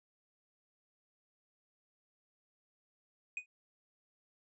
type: tone with exponential decay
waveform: triangle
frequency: 2489 Hz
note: D#7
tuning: in tune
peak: -31 dBFS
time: 3.37-3.46 s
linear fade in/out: 2 ms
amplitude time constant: 19 ms
effects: resampled to 22050 Hz